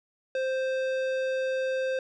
sine tone with tanh clipping, 523.3 Hz, C5, in tune, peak -28 dBFS, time 0.35-1.99 s, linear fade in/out 2 ms, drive 15 dB, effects none

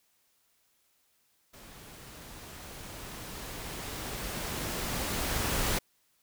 pink noise with level ramp, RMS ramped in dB -51 to -29 dBFS, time 1.53-5.79 s, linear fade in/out 10 ms, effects white hiss -71 dBFS RMS until 6.22 s

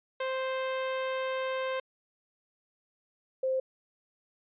sawtooth / sine tone pair in turn, 523.3 / 523.3 Hz, C5 / C5, 0 / 0 cents, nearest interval unison, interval 0 cents, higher neither, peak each -26 dBFS, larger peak neither, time 0.2-1.8 / 3.43-3.6 s, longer first, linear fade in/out 5 ms, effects resampled to 8000 Hz

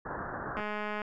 white low-pass noise, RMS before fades -38 dBFS, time 0.05-0.61 s, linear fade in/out 10 ms, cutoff 1700 Hz, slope 96 dB/octave
click train, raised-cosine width 0.5 ms, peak -21 dBFS, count 95, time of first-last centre 0.57-1.018 s, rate 210 Hz
effects none

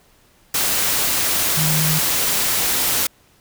sine tone in noise, 155.56 Hz, D#3, in tune, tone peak -19 dBFS, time 1.57-1.99 s, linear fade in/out 5 ms, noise white, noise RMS -19 dBFS, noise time 0.54-3.07 s, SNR -3 dB, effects pink hiss -55 dBFS RMS until 3.4 s

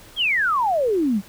sine exponential sweep, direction down, 3399 to 183 Hz, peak -17 dBFS, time 0.16-1.22 s, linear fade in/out 50 ms, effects pink hiss -46 dBFS RMS until 1.28 s

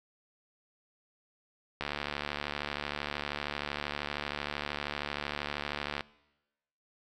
click train, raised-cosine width 0.3 ms, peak -17 dBFS, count 307, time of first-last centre 1.81-6.008 s, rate 72.9 Hz, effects noise-tail reverb RT60 1.0 s tail -21 dB re dry

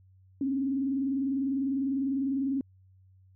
sine tone with vibrato, 270.8 Hz, C#4, 40 cents flat, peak -26 dBFS, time 0.41-2.61 s, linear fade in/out 2 ms, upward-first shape sine, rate 20 Hz, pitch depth 95 cents each way, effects added 94 Hz sine -56 dBFS peak until 3.35 s

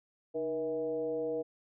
sine tone with frequency modulation, 477.8 Hz, A#4, 43 cents sharp, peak -31 dBFS, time 0.34-1.43 s, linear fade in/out 20 ms, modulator 170 Hz, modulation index 0.77, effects none

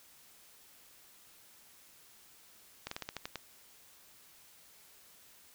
slowing click train, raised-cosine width 0.2 ms, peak -21 dBFS, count 8, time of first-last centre 2.87-3.357 s, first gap 44 ms, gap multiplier 1.15, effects white hiss -60 dBFS RMS until 5.54 s

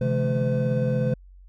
triangle tone cluster, 131.6 / 151.3 / 168.3 / 215.3 / 508 Hz, C3 / D#3 / E3 / A3 / B4, +10 / -48 / +36 / -37 / +49 cents, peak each -22 / -30 / -30 / -26 / -24 dBFS, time 0.01-1.14 s, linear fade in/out 5 ms, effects added 46 Hz sine -45 dBFS peak until 1.48 s

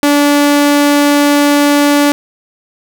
sawtooth tone, 289.1 Hz, D4, 27 cents flat, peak -3 dBFS, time 0.03-2.12 s, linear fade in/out 0 ms, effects none

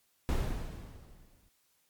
brown noise with exponential decay, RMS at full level -27 dBFS, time 0.29-1.49 s, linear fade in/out 0 ms, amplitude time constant 260 ms, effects white hiss -72 dBFS RMS until 1.89 s + MP3 96 kbps

